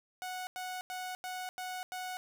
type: tone bursts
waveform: sawtooth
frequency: 737 Hz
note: F#5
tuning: 7 cents flat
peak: -34 dBFS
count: 6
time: 0.22-2.17 s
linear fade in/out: 0 ms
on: 250 ms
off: 90 ms
effects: none

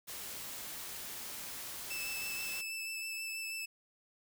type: noise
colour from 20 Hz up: white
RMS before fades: -44 dBFS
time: 0.07-2.62 s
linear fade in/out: 20 ms
type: tone with vibrato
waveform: sawtooth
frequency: 2635 Hz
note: E7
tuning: 1 cent flat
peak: -35 dBFS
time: 1.9-3.66 s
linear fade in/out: 10 ms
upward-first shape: triangle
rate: 6.2 Hz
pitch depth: 16 cents each way
effects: none

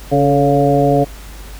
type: harmonic tone with a mistuned harmonic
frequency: 140.6 Hz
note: C#3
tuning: 25 cents sharp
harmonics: 1 / 2 / 3 / 4 / 5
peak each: -16 / -16 / -16 / -16 / -16 dBFS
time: 0.11-1.05 s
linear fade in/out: 20 ms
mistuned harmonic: 3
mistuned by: +51 cents
effects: added 50 Hz sine -31 dBFS peak until 1.59 s + pink hiss -38 dBFS RMS until 1.59 s

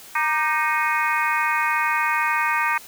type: harmonic tone with a mistuned harmonic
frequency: 311.1 Hz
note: D#4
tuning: in tune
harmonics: 3 / 4 / 5 / 6 / 7 / 8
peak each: -24 / -25 / -26 / -27 / -27 / -28 dBFS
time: 0.15-2.78 s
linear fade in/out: 5 ms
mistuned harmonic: 4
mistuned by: -68 cents
effects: white hiss -43 dBFS RMS until 2.87 s

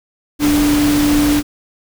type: tone in noise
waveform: sine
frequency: 293.7 Hz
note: D4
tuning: in tune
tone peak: -11 dBFS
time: 0.39-1.43 s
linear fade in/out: 50 ms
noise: pink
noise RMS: -20 dBFS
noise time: 0.39-1.43 s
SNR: +6 dB
effects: none

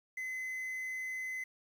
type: tone with quantisation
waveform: triangle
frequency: 2038 Hz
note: C7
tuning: 46 cents flat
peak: -35 dBFS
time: 0.17-1.44 s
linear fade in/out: 5 ms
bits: 10
effects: none

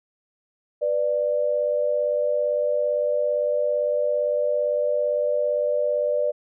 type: tone pair together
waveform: sine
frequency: 493.9 / 591.6 Hz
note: B4 / D5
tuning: 0 / +13 cents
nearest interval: minor third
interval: 313 cents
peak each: -25 / -21 dBFS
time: 0.81-6.32 s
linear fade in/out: 20 ms
effects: none

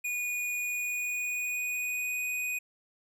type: tone with pitch glide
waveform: square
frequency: 2456 to 2487 Hz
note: D#7 to D#7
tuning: -23 to -1 cents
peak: -31 dBFS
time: 0.04-2.59 s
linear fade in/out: 10 ms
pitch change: +22 cents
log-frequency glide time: 0.6-2.26 s
effects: none

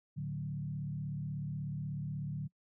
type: tone with frequency modulation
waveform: sine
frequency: 146.83 Hz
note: D3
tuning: in tune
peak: -35 dBFS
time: 0.16-2.48 s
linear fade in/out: 20 ms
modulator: 36.4 Hz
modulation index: 0.92
effects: noise-tail reverb RT60 0.1 s tail -25 dB re dry + high-pass 80 Hz 12 dB/octave

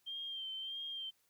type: tone with vibrato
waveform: sine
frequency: 3162 Hz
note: G7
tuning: 14 cents sharp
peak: -40 dBFS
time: 0.06-1.11 s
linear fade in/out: 20 ms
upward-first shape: sine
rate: 1.6 Hz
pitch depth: 38 cents each way
effects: white hiss -75 dBFS RMS until 1.29 s

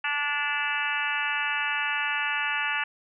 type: harmonic tone with a mistuned harmonic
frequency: 290.7 Hz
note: D4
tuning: 18 cents flat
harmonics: 3 / 4 / 5 / 6 / 7 / 8 / 9 / 10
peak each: -34 / -36 / -32 / -31 / -36 / -35 / -31 / -37 dBFS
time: 0.04-2.84 s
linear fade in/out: 5 ms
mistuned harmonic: 9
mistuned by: +19 cents
effects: none

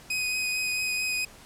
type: tone with vibrato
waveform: sawtooth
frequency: 2505 Hz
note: D#7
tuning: 11 cents sharp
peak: -23 dBFS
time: 0.1-1.25 s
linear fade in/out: 5 ms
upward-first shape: triangle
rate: 4.5 Hz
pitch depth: 13 cents each way
effects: pink hiss -50 dBFS RMS until 1.45 s + low-pass 12000 Hz 12 dB/octave

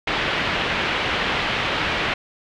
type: low-pass noise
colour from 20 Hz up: white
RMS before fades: -23 dBFS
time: 0.07-2.14 s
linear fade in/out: 5 ms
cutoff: 3100 Hz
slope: 24 dB/octave
effects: none

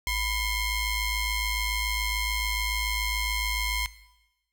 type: ring-modulated tone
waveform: sawtooth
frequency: 1046.5 Hz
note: C6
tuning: in tune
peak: -19 dBFS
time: 0.07-3.86 s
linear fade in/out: 0 ms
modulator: 1100 Hz
effects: noise-tail reverb RT60 1.0 s tail -18 dB re dry

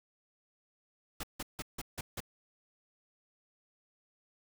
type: noise bursts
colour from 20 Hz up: pink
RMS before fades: -39 dBFS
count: 6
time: 1.2-2.204 s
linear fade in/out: 5 ms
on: 34 ms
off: 160 ms
effects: none

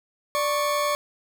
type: tone pair together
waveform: 40% pulse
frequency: 587.3 / 1104.5 Hz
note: D5 / C#6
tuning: 0 / -7 cents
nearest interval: major seventh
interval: 1093 cents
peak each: -24 dBFS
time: 0.35-0.95 s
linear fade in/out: 0 ms
effects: none

